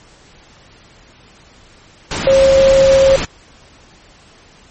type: tone in noise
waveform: sine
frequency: 539 Hz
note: C#5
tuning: 49 cents flat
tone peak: -6 dBFS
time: 2.27-3.16 s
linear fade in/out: 2 ms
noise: pink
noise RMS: -20 dBFS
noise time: 2.11-3.25 s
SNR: +11 dB
effects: pink hiss -45 dBFS RMS until 4.7 s + MP3 32 kbps